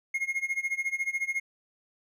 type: tone with tremolo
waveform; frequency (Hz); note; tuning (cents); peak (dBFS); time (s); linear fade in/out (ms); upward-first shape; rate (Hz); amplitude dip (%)
triangle; 2149; C7; +46; -23; 0.14-1.4; 5; sine; 14; 90
effects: none